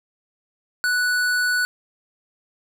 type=tone with hard clipping; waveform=sine; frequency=1480 Hz; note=F#6; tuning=in tune; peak=-20 dBFS; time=0.84-1.65 s; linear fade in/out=0 ms; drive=15 dB; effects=none